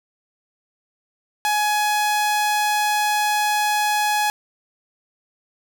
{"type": "tone", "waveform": "sawtooth", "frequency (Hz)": 840, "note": "G#5", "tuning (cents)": 19, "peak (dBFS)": -14, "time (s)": [1.45, 4.3], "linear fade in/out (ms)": 0, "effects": []}